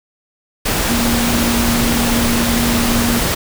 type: tone in noise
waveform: sine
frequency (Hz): 235.6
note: A#3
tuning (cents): +19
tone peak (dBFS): -16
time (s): 0.89-3.2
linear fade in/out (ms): 10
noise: pink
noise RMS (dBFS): -17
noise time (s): 0.65-3.35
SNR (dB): -2
effects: none